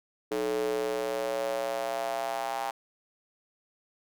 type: tone with high-pass filter sweep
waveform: square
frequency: 61.74 Hz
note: B1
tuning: in tune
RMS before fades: -31 dBFS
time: 0.31-2.71 s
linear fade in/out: 5 ms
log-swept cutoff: 390 to 810 Hz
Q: 5
effects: none